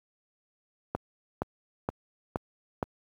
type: click train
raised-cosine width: 1 ms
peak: -14 dBFS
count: 5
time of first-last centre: 0.95-2.828 s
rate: 2.13 Hz
effects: high-pass 60 Hz 12 dB/octave + 9-bit